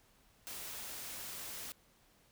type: noise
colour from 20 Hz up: white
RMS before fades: -45 dBFS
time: 0.47-1.72 s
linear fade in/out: 0 ms
effects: pink hiss -68 dBFS RMS until 2.31 s